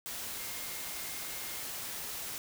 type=tone in noise; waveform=sine; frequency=2126 Hz; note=C7; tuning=27 cents sharp; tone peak=-51 dBFS; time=0.37-1.62 s; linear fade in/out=0 ms; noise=white; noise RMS=-40 dBFS; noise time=0.06-2.38 s; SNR=-14 dB; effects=none